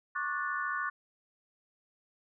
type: chord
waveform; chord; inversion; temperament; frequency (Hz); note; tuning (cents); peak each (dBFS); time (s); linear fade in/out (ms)
sine; D major seventh; third; just; 1101.2 / 1174.7 / 1468.3 / 1762; C#6 / D6 / F#6 / A6; -12 / 0 / -14 / +2; -37 / -38 / -35 / -38; 0.15-0.9; 10
effects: none